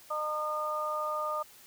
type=harmonic tone; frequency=304.6 Hz; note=D#4; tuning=37 cents flat; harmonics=2 / 3 / 4; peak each=-35 / -40 / -32 dBFS; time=0.1-1.43 s; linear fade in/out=10 ms; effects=white hiss -55 dBFS RMS until 1.66 s